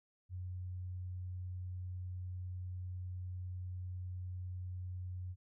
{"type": "tone", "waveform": "sine", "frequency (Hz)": 91, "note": "F#2", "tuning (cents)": -28, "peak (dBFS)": -40, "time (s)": [0.29, 5.36], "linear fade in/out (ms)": 50, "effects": []}